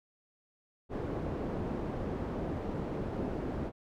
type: low-pass noise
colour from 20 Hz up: white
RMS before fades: -36 dBFS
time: 0.89-3.72 s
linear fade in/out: 50 ms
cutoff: 410 Hz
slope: 12 dB/octave
effects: none